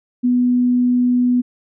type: tone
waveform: sine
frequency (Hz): 246.9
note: B3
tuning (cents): 0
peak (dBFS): -12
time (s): 0.23-1.42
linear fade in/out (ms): 20
effects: none